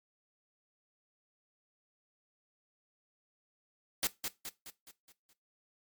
white noise with echo, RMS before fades -30 dBFS, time 4.03-4.07 s, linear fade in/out 0 ms, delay 210 ms, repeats 6, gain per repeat -6 dB, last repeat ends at 5.33 s, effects noise-tail reverb RT60 0.2 s tail -17 dB re dry + MP3 96 kbps

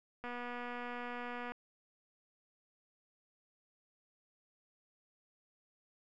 click train, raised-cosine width 0.5 ms, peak -29 dBFS, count 312, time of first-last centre 0.24-1.52 s, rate 243 Hz, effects none

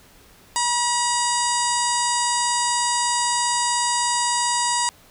harmonic tone with a mistuned harmonic, 963 Hz, B5, 44 cents flat, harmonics 1 / 2 / 3 / 4 / 5 / 6 / 7 / 8 / 9 / 10, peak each -22 / -30 / -33 / -32 / -28 / -36 / -30 / -27 / -31 / -35 dBFS, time 0.56-4.89 s, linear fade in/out 0 ms, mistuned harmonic 4, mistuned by -42 cents, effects pink hiss -51 dBFS RMS until 5.1 s

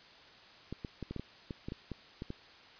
clicks, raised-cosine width 3 ms, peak -26 dBFS, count 12, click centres 0.726 / 0.848 / 1.027 / 1.11 / 1.163 / 1.196 / 1.508 / 1.685 / 1.721 / 1.917 / 2.221 / 2.304 s, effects white hiss -56 dBFS RMS until 2.79 s + resampled to 11025 Hz

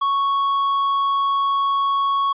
sine tone with hard clipping, 1108.7 Hz, C#6, in tune, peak -18 dBFS, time 0.01-2.33 s, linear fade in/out 10 ms, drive 4 dB, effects resampled to 8000 Hz

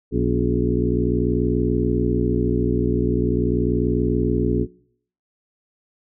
harmonic tone with a mistuned harmonic, 60.4 Hz, B1, 38 cents flat, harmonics 1 / 2 / 3 / 4 / 5 / 6 / 7, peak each -25 / -25 / -25 / -25 / -25 / -25 / -25 dBFS, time 0.11-4.67 s, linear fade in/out 50 ms, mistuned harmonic 5, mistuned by -81 cents, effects noise-tail reverb RT60 0.6 s tail -21 dB re dry

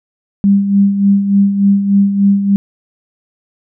sine tone with tremolo, 199.1 Hz, G3, 27 cents sharp, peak -5 dBFS, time 0.44-2.56 s, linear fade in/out 0 ms, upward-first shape sine, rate 3.4 Hz, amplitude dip 60%, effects none

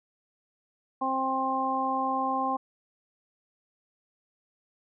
harmonic tone, 264.2 Hz, C4, 17 cents sharp, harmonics 1 / 2 / 3 / 4, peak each -33 / -36 / -29 / -29 dBFS, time 1.01-2.57 s, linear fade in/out 10 ms, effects none

